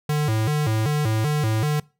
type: tone with vibrato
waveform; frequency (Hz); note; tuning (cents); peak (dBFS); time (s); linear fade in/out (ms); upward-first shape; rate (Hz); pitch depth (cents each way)
square; 128.2; C3; -35; -20; 0.09-1.8; 5; square; 2.6; 270
effects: noise-tail reverb RT60 0.3 s tail -22 dB re dry